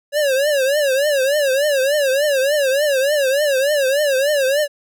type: tone with vibrato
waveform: square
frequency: 560 Hz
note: C#5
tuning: 18 cents sharp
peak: -15 dBFS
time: 0.12-4.68 s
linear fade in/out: 50 ms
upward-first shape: triangle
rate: 3.4 Hz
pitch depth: 160 cents each way
effects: none